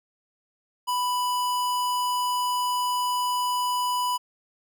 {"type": "tone", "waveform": "square", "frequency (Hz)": 990, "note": "B5", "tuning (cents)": 4, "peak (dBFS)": -24, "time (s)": [0.87, 4.18], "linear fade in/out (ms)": 20, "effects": []}